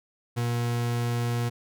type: tone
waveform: 40% pulse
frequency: 119.3 Hz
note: A#2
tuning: 41 cents sharp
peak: -24 dBFS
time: 0.36-1.5 s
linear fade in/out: 20 ms
effects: none